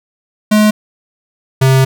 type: tone pair in turn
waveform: square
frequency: 212.4 / 132.5 Hz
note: G#3 / C3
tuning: +39 / +22 cents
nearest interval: minor sixth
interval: 817 cents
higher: first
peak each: -7 dBFS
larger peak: neither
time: 0.51-0.71 / 1.61-1.85 s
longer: second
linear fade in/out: 10 ms
effects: none